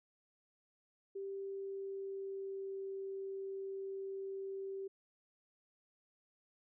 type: tone with pitch glide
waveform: sine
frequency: 392 to 388.6 Hz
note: G4 to G4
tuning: 0 to -15 cents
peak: -40 dBFS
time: 1.15-4.88 s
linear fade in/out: 10 ms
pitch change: -15 cents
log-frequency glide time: 1.35-2.81 s
effects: none